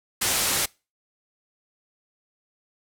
white low-pass noise, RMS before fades -24 dBFS, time 0.21-0.66 s, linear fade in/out 10 ms, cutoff 12000 Hz, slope 24 dB/octave, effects noise-tail reverb RT60 0.3 s tail -25 dB re dry

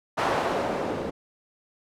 blue noise with low-pass filter sweep, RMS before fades -27 dBFS, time 0.17-1.11 s, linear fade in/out 20 ms, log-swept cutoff 890 to 390 Hz, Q 1.3, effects none

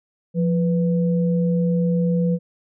sine tone pair together, 173.87 / 493.9 Hz, F3 / B4, -7 / 0 cents, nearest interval octave + tritone, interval 1807 cents, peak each -17 / -25 dBFS, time 0.34-2.39 s, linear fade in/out 50 ms, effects none

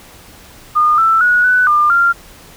sine tone with pitch steps, 1219 / 1328 / 1459 / 1493 / 1201 / 1388 Hz, D#6 / E6 / F#6 / F#6 / D6 / F6, -36 / +12 / -25 / +15 / +38 / -11 cents, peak -8 dBFS, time 0.75-2.13 s, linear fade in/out 20 ms, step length 230 ms, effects pink hiss -40 dBFS RMS until 2.56 s

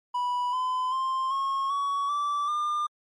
triangle tone with pitch steps, 983 / 1016.5 / 1051.1 / 1086.9 / 1124 / 1162.3 / 1201.9 Hz, B5 / B5 / C6 / C#6 / C#6 / D6 / D6, -8 / +50 / +8 / -34 / +24 / -18 / +40 cents, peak -23 dBFS, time 0.14-2.87 s, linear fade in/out 10 ms, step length 390 ms, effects MP3 48 kbps

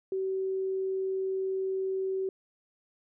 sine tone, 381.4 Hz, G4, 47 cents flat, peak -28 dBFS, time 0.12-2.29 s, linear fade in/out 2 ms, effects none

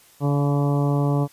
harmonic tone with a mistuned harmonic, 143.2 Hz, D3, 43 cents flat, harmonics 1 / 2 / 3 / 4 / 5 / 6 / 7 / 8, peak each -19 / -25 / -29 / -31 / -33 / -35 / -36 / -37 dBFS, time 0.2-1.28 s, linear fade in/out 50 ms, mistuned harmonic 5, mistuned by -28 cents, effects white hiss -53 dBFS RMS until 1.32 s + resampled to 32000 Hz

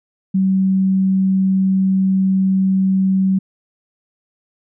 sine tone, 190.6 Hz, G3, 48 cents flat, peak -12 dBFS, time 0.34-3.39 s, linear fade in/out 10 ms, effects none

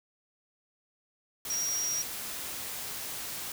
sine tone in noise, 5690 Hz, F8, 31 cents sharp, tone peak -29 dBFS, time 1.5-2.02 s, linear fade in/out 2 ms, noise white, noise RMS -38 dBFS, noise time 1.45-3.52 s, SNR +6 dB, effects none

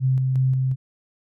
sine tone with tremolo, 130.81 Hz, C3, in tune, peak -16 dBFS, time 0-0.76 s, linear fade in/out 50 ms, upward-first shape square, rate 2.8 Hz, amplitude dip 25%, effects none

